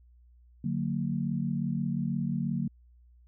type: chord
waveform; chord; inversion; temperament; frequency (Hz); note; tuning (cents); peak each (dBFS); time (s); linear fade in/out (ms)
sine; D augmented; none; just; 146.83 / 183.54 / 229.4; D3 / F#3 / A#3; 0 / -14 / -28; -32; 0.64-2.68; 5
effects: added 60 Hz sine -55 dBFS peak until 3.27 s